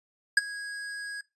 square tone with ADSR envelope, 1651 Hz, G#6, 11 cents flat, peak -15 dBFS, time 0.37-1.21 s, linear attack 4 ms, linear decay 22 ms, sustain -21 dB, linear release 4 ms, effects noise-tail reverb RT60 0.2 s tail -17 dB re dry + resampled to 24000 Hz

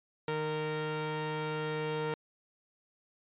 sawtooth tone pair together, 154.24 / 462.2 Hz, D#3 / A#4, -15 / -15 cents, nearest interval octave + perfect fifth, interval 1900 cents, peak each -33 / -30 dBFS, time 0.28-2.14 s, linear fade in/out 2 ms, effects resampled to 8000 Hz

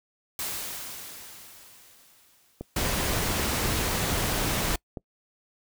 white noise with exponential decay, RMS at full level -31 dBFS, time 0.39-3.02 s, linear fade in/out 1 ms, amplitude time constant 570 ms
click train, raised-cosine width 2 ms, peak -21 dBFS, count 10, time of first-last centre 2.61-4.972 s, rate 3.81 Hz
pink noise, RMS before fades -27 dBFS, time 2.76-4.76 s, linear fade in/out 5 ms
effects noise-tail reverb RT60 0.1 s tail -25 dB re dry

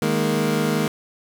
25% pulse chord, D# suspended fourth, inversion none, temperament equal, 155.56 / 207.7 / 233.1 Hz, D#3 / G#3 / A#3, 0 / 0 / 0 cents, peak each -20 dBFS, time 0.02-0.88 s, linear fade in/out 2 ms, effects none

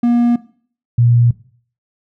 triangle / sine tone pair in turn, 238.6 / 119.3 Hz, A#3 / A#2, +41 / +41 cents, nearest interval octave, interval 1200 cents, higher first, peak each -8 dBFS, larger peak neither, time 0.03-0.36 / 0.98-1.31 s, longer neither, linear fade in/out 5 ms, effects noise-tail reverb RT60 0.5 s tail -18 dB re dry

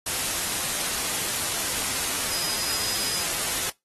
sine tone in noise, 4978 Hz, D#8, in tune, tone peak -32 dBFS, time 2.31-3.23 s, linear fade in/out 5 ms, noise white, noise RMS -27 dBFS, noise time 0.06-3.7 s, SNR -8 dB, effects noise-tail reverb RT60 0.2 s tail -23 dB re dry + AAC 32 kbps

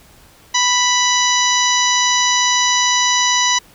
harmonic tone, 987.8 Hz, B5, in tune, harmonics 1 / 2 / 3 / 4 / 5 / 6 / 7, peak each -18 / -20 / -21 / -20 / -26 / -18 / -27 dBFS, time 0.54-3.59 s, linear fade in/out 10 ms, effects pink hiss -47 dBFS RMS until 3.74 s

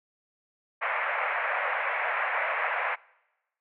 white band-pass noise, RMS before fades -29 dBFS, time 0.81-2.96 s, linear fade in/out 20 ms, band 540 to 2300 Hz, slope 48 dB/octave, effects noise-tail reverb RT60 1.0 s tail -24 dB re dry

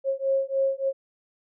sine beating tone pair, 539 / 542.4 Hz, C#5 / C#5, -49 / -38 cents, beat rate 3.4 Hz, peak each -25 dBFS, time 0.04-0.93 s, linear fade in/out 50 ms, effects none

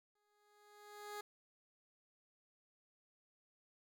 15% pulse tone with exponential growth, 415.3 Hz, G#4, in tune, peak -37 dBFS, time 0.15-1.21 s, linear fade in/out 5 ms, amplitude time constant 230 ms, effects none

